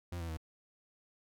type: tone with pitch steps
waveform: 40% pulse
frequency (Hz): 87.31 / 83.51 / 79.88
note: F2 / E2 / D#2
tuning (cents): 0 / +23 / +46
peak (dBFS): -37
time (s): 0.12-0.372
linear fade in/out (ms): 5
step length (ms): 84
effects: none